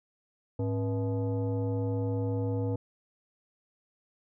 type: tone with frequency modulation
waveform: sine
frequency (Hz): 105.8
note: G#2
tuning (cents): +33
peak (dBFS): -27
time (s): 0.59-2.76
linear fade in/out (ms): 5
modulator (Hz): 377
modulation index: 0.96
effects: none